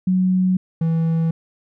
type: tone pair in turn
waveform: sine / triangle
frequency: 185 / 163.58 Hz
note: F#3 / E3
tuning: 0 / -13 cents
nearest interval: major second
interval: 213 cents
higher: first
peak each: -14 dBFS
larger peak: neither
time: 0.07-0.57 / 0.81-1.31 s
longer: neither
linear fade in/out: 5 ms
effects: none